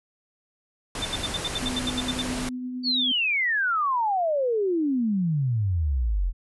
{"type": "low-pass noise", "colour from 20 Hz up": "pink", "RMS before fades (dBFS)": -32, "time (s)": [0.95, 2.49], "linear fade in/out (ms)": 2, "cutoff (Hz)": 11000, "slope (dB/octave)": 96}
{"type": "tone bursts", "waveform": "sine", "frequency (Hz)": 3566, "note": "A7", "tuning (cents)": 22, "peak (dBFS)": -25, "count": 12, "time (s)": [1.02, 2.219], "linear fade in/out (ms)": 5, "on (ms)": 33, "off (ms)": 73}
{"type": "tone with tremolo", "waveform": "sine", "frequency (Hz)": 251.5, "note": "B3", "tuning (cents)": 32, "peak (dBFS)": -28, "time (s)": [1.62, 3.12], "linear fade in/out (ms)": 5, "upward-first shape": "triangle", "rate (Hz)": 8.9, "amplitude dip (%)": 30}
{"type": "exponential sweep", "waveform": "sine", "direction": "down", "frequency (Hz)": [4582, 40.16], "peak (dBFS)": -21, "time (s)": [2.83, 6.33], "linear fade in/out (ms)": 50}
{"effects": []}